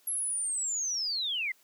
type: linear sweep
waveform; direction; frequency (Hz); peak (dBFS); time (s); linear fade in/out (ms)
sine; down; 11330 to 1975.5; -29; 0.07-1.52; 5
effects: white hiss -64 dBFS RMS until 1.63 s + high-pass 200 Hz 12 dB/octave